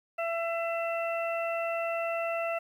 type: harmonic tone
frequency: 670 Hz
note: E5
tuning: 28 cents sharp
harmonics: 1 / 2 / 3 / 4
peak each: -30 / -37 / -42 / -37 dBFS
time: 0.18-2.59 s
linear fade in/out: 10 ms
effects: 10-bit